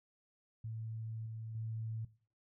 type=tone with level steps; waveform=sine; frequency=111.6 Hz; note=A2; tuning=25 cents sharp; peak=-40 / -42 / -38 dBFS; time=0.64-2.05 s; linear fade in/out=5 ms; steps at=1.26 / 1.55 s; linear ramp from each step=2 ms; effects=noise-tail reverb RT60 0.4 s tail -17 dB re dry